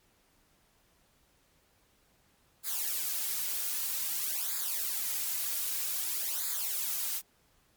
blue noise with flanger, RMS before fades -33 dBFS, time 2.63-7.22 s, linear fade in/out 50 ms, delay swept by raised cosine 0.34 to 3.94 ms, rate 0.52 Hz, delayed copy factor -0.8, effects pink hiss -68 dBFS RMS until 7.76 s + MP3 96 kbps

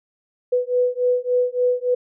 sine beating tone pair, 493.9 / 497.4 Hz, B4 / B4, 0 / +12 cents, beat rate 3.5 Hz, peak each -20 dBFS, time 0.52-1.95 s, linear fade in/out 10 ms, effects none

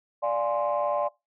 sine chord, D half-diminished seventh, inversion none, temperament equal, 587.3 / 698.5 / 830.6 / 1046.5 Hz, D5 / F5 / Ab5 / C6, 0 / 0 / 0 / 0 cents, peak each -25 / -30 / -31 / -30 dBFS, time 0.22-1.09 s, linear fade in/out 20 ms, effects noise-tail reverb RT60 0.2 s tail -20 dB re dry + tanh soft clip ceiling -16 dBFS

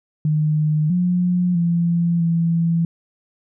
sine tone with pitch steps, 153 / 178.7 / 170.4 / 167.1 Hz, D#3 / F3 / F3 / E3, -29 / +40 / -42 / +24 cents, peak -15 dBFS, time 0.25-2.85 s, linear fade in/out 2 ms, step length 650 ms, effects none

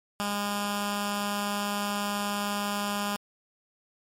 10% pulse tone with notch filter, 204.1 Hz, G#3, 30 cents flat, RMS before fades -30 dBFS, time 0.2-3.16 s, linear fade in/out 0 ms, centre 460 Hz, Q 1, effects MP3 64 kbps

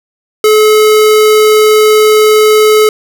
square tone, 429.2 Hz, A4, 43 cents flat, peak -4 dBFS, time 0.44-2.89 s, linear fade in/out 2 ms, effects none

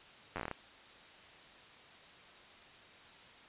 slowing click train, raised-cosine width 0.5 ms, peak -23 dBFS, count 9, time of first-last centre 0.36-0.513 s, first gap 10 ms, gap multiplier 1.18, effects white hiss -56 dBFS RMS until 3.48 s + resampled to 8000 Hz

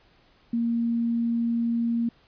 sine tone, 233.1 Hz, A#3, in tune, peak -22 dBFS, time 0.53-2.09 s, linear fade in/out 5 ms, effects pink hiss -60 dBFS RMS until 2.27 s + resampled to 11025 Hz

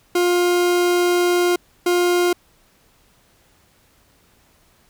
40% pulse tone pair in turn, 353.4 / 353.4 Hz, F4 / F4, +21 / +21 cents, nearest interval unison, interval 0 cents, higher neither, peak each -14 dBFS, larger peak neither, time 0.15-1.56 / 1.86-2.33 s, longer first, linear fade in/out 5 ms, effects pink hiss -57 dBFS RMS until 4.89 s

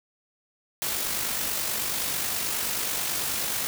white noise with amplitude modulation, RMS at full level -27 dBFS, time 0.82-3.67 s, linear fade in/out 0 ms, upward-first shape sine, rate 49.3 Hz, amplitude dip 35%, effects none

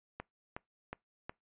click train, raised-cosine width 0.5 ms, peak -25 dBFS, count 4, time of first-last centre 0.2-1.295 s, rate 2.74 Hz, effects noise-tail reverb RT60 0.2 s tail -25 dB re dry + resampled to 8000 Hz

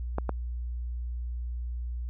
clicks, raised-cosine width 1 ms, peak -15 dBFS, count 2, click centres 0.184 / 0.293 s, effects added 60 Hz sine -31 dBFS peak until 2.09 s

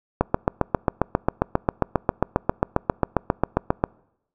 click train, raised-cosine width 1 ms, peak -3 dBFS, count 28, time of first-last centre 0.21-3.839 s, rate 7.44 Hz, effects noise-tail reverb RT60 0.8 s tail -26 dB re dry

